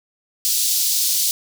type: high-pass noise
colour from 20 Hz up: pink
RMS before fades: -19 dBFS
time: 0.45-1.31 s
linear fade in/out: 0 ms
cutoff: 4200 Hz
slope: 24 dB/octave
effects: none